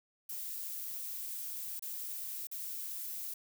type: noise with dropouts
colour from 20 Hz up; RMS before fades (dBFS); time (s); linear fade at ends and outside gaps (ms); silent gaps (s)
violet; -41; 0.29-3.34; 5; 1.795-1.823 / 2.471-2.514
effects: none